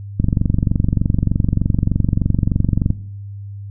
click train, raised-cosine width 5 ms, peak -3 dBFS, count 64, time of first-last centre 0.2-2.904 s, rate 23.3 Hz, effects noise-tail reverb RT60 0.7 s tail -17 dB re dry + added 100 Hz sine -28 dBFS peak until 3.7 s

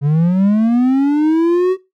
triangle linear sweep, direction up, 138.59 to 379.3 Hz, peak -8 dBFS, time 0.01-1.77 s, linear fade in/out 50 ms, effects noise-tail reverb RT60 0.2 s tail -17 dB re dry

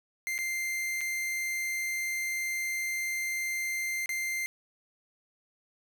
45% pulse tone with dropouts, 2093 Hz, C7, in tune, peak -30 dBFS, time 0.27-4.46 s, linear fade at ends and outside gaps 0 ms, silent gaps 0.38-0.388 / 1.008-1.013 / 4.059-4.092 s, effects none

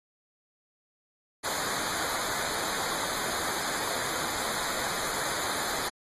pink noise with comb filter, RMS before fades -32 dBFS, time 1.43-5.9 s, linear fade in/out 20 ms, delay 0.36 ms, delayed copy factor -0.9, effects AAC 32 kbps

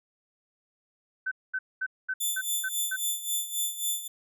sine tone bursts, 1525 Hz, G6, 48 cents flat, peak -27 dBFS, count 7, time 1.26-2.965 s, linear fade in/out 10 ms, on 55 ms, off 220 ms
5% pulse tone with tremolo, 3520 Hz, A7, in tune, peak -18 dBFS, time 2.2-4.08 s, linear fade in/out 10 ms, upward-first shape sine, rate 3.7 Hz, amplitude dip 75%
effects none

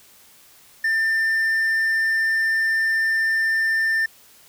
triangle tone, 1792 Hz, A6, 31 cents sharp, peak -16 dBFS, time 0.84-4.06 s, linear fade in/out 5 ms, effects white hiss -51 dBFS RMS until 4.48 s

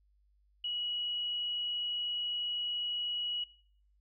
sine tone, 2917 Hz, F#7, 25 cents flat, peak -33 dBFS, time 0.64-3.44 s, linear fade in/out 5 ms, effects noise-tail reverb RT60 0.6 s tail -23 dB re dry + added 50 Hz sine -66 dBFS peak until 4 s

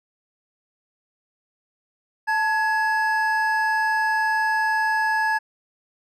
triangle tone pair together, 879 / 1678.6 Hz, A5 / G#6, -2 / +18 cents, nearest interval major seventh, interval 1120 cents, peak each -20 dBFS, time 2.27-5.39 s, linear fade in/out 20 ms, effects none

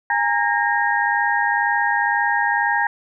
sine tone cluster, 822 / 924 / 1622 / 1857 Hz, G#5 / A#5 / G#6 / A#6, -18 / -16 / -41 / -7 cents, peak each -22 dBFS, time 0.1-2.87 s, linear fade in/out 2 ms, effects none

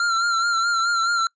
square tone with vibrato, 1374 Hz, F6, 29 cents flat, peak -19 dBFS, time 0-1.27 s, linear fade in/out 2 ms, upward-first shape sine, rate 4.7 Hz, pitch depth 45 cents each way, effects noise-tail reverb RT60 0.1 s tail -24 dB re dry + resampled to 16000 Hz

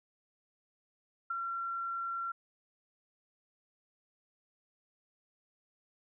sine tone with ADSR envelope, 1365 Hz, F6, 40 cents flat, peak -30 dBFS, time 1.3-2.32 s, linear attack 7 ms, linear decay 14 ms, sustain -4 dB, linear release 7 ms, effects none

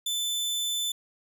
sawtooth tone, 3520 Hz, A7, in tune, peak -24 dBFS, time 0.06-0.92 s, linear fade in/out 5 ms, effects none

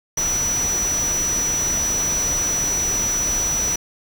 sine tone in noise, 5900 Hz, F#8, 6 cents flat, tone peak -19 dBFS, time 0.17-3.76 s, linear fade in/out 5 ms, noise pink, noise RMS -28 dBFS, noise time 0.17-3.76 s, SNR +6 dB, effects none

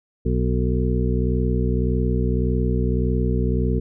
harmonic tone with a mistuned harmonic, 61.74 Hz, B1, in tune, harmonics 1 / 2 / 3 / 4 / 6 / 7, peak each -21 / -24 / -26 / -27 / -29 / -29 dBFS, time 0.25-3.8 s, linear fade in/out 10 ms, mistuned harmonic 7, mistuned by +58 cents, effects none

